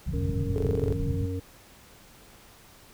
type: low-pass noise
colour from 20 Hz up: white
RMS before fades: -30 dBFS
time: 0.06-1.26 s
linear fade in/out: 10 ms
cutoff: 180 Hz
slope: 48 dB/octave
type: harmonic tone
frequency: 92.6 Hz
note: F#2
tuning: 2 cents sharp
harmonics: 1 / 3 / 5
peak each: -30 / -35 / -37 dBFS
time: 0.13-1.4 s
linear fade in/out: 10 ms
type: tone bursts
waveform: sine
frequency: 434.4 Hz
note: A4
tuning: 22 cents flat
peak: -25 dBFS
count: 9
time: 0.56-0.925 s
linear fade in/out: 0 ms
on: 21 ms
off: 22 ms
effects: pink hiss -53 dBFS RMS until 2.93 s